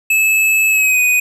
square tone with pitch glide, 2603 to 2490 Hz, E7 to D#7, -22 to +1 cents, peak -11 dBFS, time 0.1-1.2 s, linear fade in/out 5 ms, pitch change -77 cents, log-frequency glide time 0.69-1 s, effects none

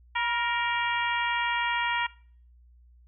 harmonic tone with a mistuned harmonic, 467.6 Hz, A#4, 5 cents sharp, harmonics 2 / 3 / 4 / 5 / 6 / 7, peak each -28 / -34 / -31 / -33 / -36 / -38 dBFS, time 0.15-2.07 s, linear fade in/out 10 ms, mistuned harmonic 2, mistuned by +44 cents, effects noise-tail reverb RT60 0.5 s tail -22 dB re dry + added 60 Hz sine -53 dBFS peak until 3.07 s

